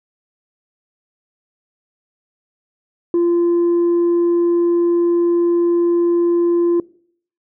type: tone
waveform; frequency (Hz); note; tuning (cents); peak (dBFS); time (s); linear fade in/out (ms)
sine; 344.4; F4; -24; -10; 3.14-6.8; 2
effects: noise-tail reverb RT60 0.6 s tail -23 dB re dry + tanh soft clip ceiling -11 dBFS